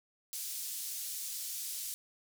white band-pass noise, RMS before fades -40 dBFS, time 0.33-1.94 s, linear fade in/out 0 ms, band 4700 to 15000 Hz, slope 12 dB/octave, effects none

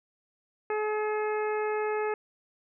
harmonic tone, 426 Hz, G#4, 44 cents sharp, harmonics 1 / 2 / 3 / 4 / 5 / 6, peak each -28 / -34 / -38 / -40 / -42 / -44 dBFS, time 0.7-2.14 s, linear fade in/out 2 ms, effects none

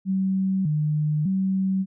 sine tone with vibrato, 170 Hz, F3, 46 cents flat, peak -20 dBFS, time 0.05-1.86 s, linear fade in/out 50 ms, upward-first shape square, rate 0.83 Hz, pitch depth 200 cents each way, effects none

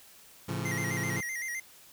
sawtooth chord, A augmented, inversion none, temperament just, 110 / 137.5 / 171.88 Hz, A2 / C#3 / E#3, 0 / -14 / -27 cents, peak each -32 dBFS, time 0.48-1.21 s, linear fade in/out 10 ms
square tone with vibrato, 1991 Hz, B6, 14 cents sharp, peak -34 dBFS, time 0.65-1.6 s, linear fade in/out 5 ms, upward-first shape square, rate 7.8 Hz, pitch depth 78 cents each way
effects white hiss -55 dBFS RMS until 1.92 s

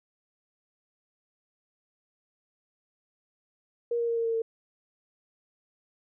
sine tone with pitch steps, 472.4 / 468.3 / 464.3 / 460.3 / 456.3 / 452.4 Hz, A#4 / A#4 / A#4 / A#4 / A#4 / A4, +23 / +8 / -7 / -22 / -37 / +48 cents, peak -25 dBFS, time 3.91-4.42 s, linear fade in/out 5 ms, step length 85 ms, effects none

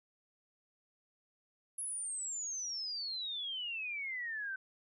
sine exponential sweep, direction down, 10800 to 1521 Hz, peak -37 dBFS, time 1.78-4.56 s, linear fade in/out 5 ms, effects none

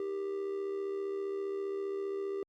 triangle tone with amplitude modulation, 394.4 Hz, G4, 11 cents sharp, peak -29 dBFS, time 0-2.43 s, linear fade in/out 2 ms, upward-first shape sine, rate 75.1 Hz, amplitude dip 55%, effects Opus 48 kbps

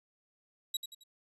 sawtooth tone with echo, 3866 Hz, B7, 38 cents flat, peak -28 dBFS, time 0.74-0.77 s, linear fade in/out 5 ms, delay 89 ms, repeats 3, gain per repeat -8 dB, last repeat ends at 1.037 s, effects resampled to 32000 Hz

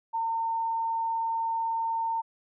sine tone, 909 Hz, A#5, 44 cents flat, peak -26 dBFS, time 0.13-2.22 s, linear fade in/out 20 ms, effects none

